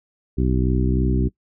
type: harmonic tone with a mistuned harmonic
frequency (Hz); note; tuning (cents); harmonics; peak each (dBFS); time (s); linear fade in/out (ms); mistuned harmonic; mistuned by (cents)
63.2; B1; +41; 1 / 2 / 3 / 4 / 5 / 6; -20 / -23 / -25 / -26 / -27 / -28; 0.37-1.29; 20; 1; -17
effects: noise-tail reverb RT60 0.1 s tail -21 dB re dry